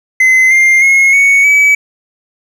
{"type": "tone with pitch steps", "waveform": "triangle", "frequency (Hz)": [2050, 2106, 2164, 2224, 2285], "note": ["C7", "C7", "C#7", "C#7", "D7"], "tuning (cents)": [-36, 11, -42, 5, -48], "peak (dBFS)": -3, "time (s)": [0.2, 1.75], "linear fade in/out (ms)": 5, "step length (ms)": 310, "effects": []}